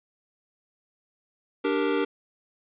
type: chord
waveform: square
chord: G minor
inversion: second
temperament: equal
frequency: 293.7 / 392 / 466.2 Hz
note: D4 / G4 / Bb4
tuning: 0 / 0 / 0 cents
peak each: -28 dBFS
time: 1.64-2.05 s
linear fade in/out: 10 ms
effects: resampled to 8000 Hz + 10-bit